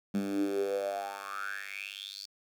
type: tone with high-pass filter sweep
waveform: 10% pulse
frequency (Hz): 99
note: G2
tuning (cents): +18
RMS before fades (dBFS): -35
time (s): 0.14-2.26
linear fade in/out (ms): 5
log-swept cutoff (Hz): 200 to 4800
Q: 8.8
effects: none